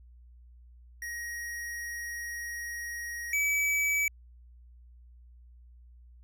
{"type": "tone pair in turn", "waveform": "square", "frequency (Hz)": [1888, 2291], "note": ["A#6", "D7"], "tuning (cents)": [22, -44], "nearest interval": "minor third", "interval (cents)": 334, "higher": "second", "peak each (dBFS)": [-36, -26], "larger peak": "second", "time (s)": [[1.02, 3.33], [3.33, 4.08]], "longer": "first", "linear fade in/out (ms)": 2, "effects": ["added 60 Hz sine -51 dBFS peak until 6.23 s"]}